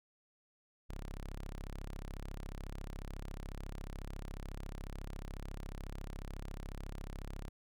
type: tone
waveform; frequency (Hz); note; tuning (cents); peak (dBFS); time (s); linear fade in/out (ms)
sawtooth; 34.06; C#1; -30; -38; 0.89-7.49; 10
effects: none